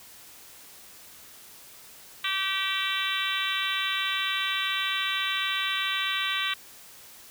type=harmonic tone; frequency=386.1 Hz; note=G4; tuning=26 cents flat; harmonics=3 / 4 / 5 / 6 / 7 / 8 / 9 / 10; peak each=-34 / -34 / -34 / -34 / -34 / -34 / -34 / -34 dBFS; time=2.24-6.54 s; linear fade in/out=5 ms; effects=white hiss -49 dBFS RMS until 7.3 s